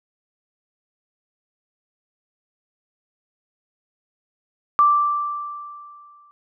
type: tone with exponential decay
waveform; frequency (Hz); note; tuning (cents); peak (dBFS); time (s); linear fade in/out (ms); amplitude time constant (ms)
sine; 1173; D6; -2; -10; 4.79-6.31; 0; 330
effects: none